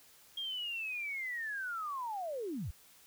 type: linear sweep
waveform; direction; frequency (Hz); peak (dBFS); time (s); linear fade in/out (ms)
sine; down; 3255 to 55; -36; 0.37-2.71; 5
effects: white hiss -61 dBFS RMS until 3.06 s